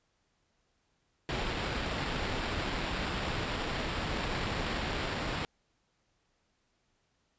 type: noise with sample-and-hold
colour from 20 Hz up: pink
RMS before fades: -34 dBFS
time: 1.29-5.45 s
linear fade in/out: 0 ms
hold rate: 6300 Hz
effects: pink hiss -75 dBFS RMS until 7.38 s + resampled to 16000 Hz